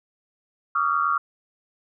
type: tone cluster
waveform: sine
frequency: 1138 / 1226 / 1376 Hz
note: C#6 / D#6 / F6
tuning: +45 / -26 / -26 cents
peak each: -24 dBFS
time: 0.75-1.18 s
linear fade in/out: 5 ms
effects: none